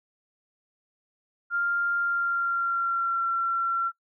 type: tone with pitch glide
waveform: sine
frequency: 1396.9 to 1360.3 Hz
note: F6 to F6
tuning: 0 to -46 cents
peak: -23 dBFS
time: 1.5-3.92 s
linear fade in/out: 50 ms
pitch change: -46 cents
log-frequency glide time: 1.97-3.28 s
effects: noise-tail reverb RT60 0.1 s tail -23 dB re dry